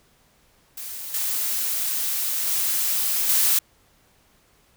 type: noise with level steps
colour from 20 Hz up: blue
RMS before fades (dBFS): -34 / -25 / -23 / -19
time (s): 0.77-3.59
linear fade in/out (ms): 5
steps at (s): 1.14 / 2.47 / 3.29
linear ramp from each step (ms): 2
effects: pink hiss -60 dBFS RMS until 4.76 s